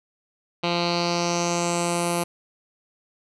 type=tone with low-pass filter sweep; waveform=10% pulse; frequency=172.7 Hz; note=F3; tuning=19 cents flat; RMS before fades=-24 dBFS; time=0.63-2.24 s; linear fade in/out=10 ms; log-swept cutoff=3600 to 11000 Hz; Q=3.8; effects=none